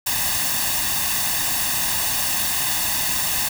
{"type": "noise with comb filter", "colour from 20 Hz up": "white", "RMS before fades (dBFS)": -22, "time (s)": [0.06, 3.49], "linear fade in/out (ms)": 10, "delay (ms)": 1.1, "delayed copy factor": 0.7, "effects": []}